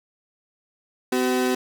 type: tone pair together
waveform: 35% pulse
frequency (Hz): 253.9 / 379.4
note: B3 / F#4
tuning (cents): +48 / +43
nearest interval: perfect fifth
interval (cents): 695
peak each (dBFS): -21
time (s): 1.12-1.55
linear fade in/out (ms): 5
effects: none